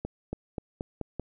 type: accelerating click train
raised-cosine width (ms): 2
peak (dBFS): -19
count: 6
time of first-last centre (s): 0.05-1.197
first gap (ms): 280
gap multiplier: 0.9
effects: none